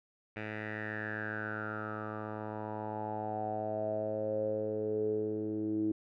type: tone with low-pass filter sweep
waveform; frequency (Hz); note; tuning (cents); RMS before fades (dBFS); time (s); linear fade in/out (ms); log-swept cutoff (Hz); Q
10% pulse; 107.4; A2; -41; -36; 0.36-5.92; 5; 2200 to 320; 8
effects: none